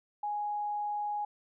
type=tone; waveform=sine; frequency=830.6 Hz; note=G#5; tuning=in tune; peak=-31 dBFS; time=0.23-1.25 s; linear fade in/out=5 ms; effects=none